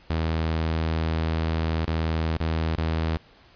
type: tone with dropouts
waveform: sawtooth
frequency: 80.6 Hz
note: E2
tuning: 38 cents flat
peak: -19 dBFS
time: 0.1-3.17 s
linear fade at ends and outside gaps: 0 ms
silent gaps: 1.852-1.879 / 2.371-2.403 / 2.753-2.781 s
effects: pink hiss -54 dBFS RMS until 3.55 s + resampled to 11025 Hz